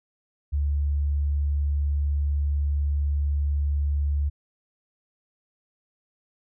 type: tone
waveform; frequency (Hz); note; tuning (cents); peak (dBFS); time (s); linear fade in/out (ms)
sine; 72.1; D2; -31; -21; 0.52-4.3; 20
effects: none